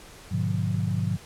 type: chord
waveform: sine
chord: G# diminished seventh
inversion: none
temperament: just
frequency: 103.83 / 124.59 / 149.51 / 179.41 Hz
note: G#2 / B2 / D3 / F3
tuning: 0 / +16 / +31 / +47 cents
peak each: -27 / -31 / -30 / -29 dBFS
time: 0.31-1.17 s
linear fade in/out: 10 ms
effects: pink hiss -47 dBFS RMS until 1.25 s + low-pass 11000 Hz 12 dB/octave

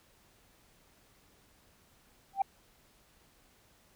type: tone with exponential growth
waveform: sine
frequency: 784 Hz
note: G5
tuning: in tune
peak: -20 dBFS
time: 2.33-2.42 s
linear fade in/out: 5 ms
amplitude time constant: 18 ms
effects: tanh soft clip ceiling -20 dBFS + pink hiss -65 dBFS RMS until 3.95 s

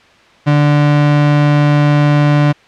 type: tone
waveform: 35% pulse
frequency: 146.83 Hz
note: D3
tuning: in tune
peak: -6 dBFS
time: 0.46-2.53 s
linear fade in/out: 20 ms
effects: white hiss -45 dBFS RMS until 2.67 s + low-pass 3000 Hz 12 dB/octave

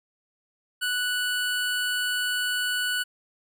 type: tone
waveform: 25% pulse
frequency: 1480 Hz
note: F#6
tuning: in tune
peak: -21 dBFS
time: 0.81-3.04 s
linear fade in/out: 20 ms
effects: none

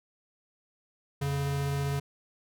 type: tone pair together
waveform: square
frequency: 87.31 / 140.49 Hz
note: F2 / C#3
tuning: 0 / +24 cents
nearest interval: minor sixth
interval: 824 cents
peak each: -38 / -29 dBFS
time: 1.21-2 s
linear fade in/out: 10 ms
effects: none

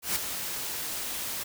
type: noise with ADSR envelope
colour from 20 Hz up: white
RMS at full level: -26 dBFS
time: 0.02-1.44 s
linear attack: 140 ms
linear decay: 5 ms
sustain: -8 dB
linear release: 13 ms
effects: none

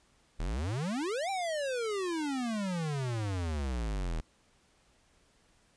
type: exponential two-way sweep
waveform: square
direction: up then down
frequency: 35.97 to 799 to 37.98 Hz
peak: -32 dBFS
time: 0.39-4.21 s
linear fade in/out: 10 ms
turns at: 1.3 s
effects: pink hiss -67 dBFS RMS until 5.76 s + resampled to 22050 Hz

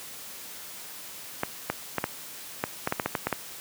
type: clicks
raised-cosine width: 0.5 ms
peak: -10 dBFS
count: 12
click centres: 1.434 / 1.7 / 1.983 / 2.041 / 2.639 / 2.874 / 2.924 / 2.998 / 3.06 / 3.152 / 3.27 / 3.327 s
effects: white hiss -42 dBFS RMS until 3.6 s + high-pass 100 Hz 12 dB/octave

